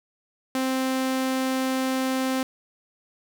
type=tone; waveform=sawtooth; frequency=261.6 Hz; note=C4; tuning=in tune; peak=-19 dBFS; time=0.55-2.43 s; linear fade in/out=2 ms; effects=none